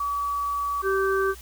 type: tone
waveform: sine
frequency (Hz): 1142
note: D6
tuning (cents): -49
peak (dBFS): -24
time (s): 0-0.82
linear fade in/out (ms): 5
type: harmonic tone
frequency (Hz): 387.4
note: G4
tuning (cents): -20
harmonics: 1 / 3 / 4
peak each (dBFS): -22 / -27 / -28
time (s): 0.82-1.35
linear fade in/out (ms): 50
effects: added 60 Hz sine -43 dBFS peak until 1.41 s + white hiss -47 dBFS RMS until 1.41 s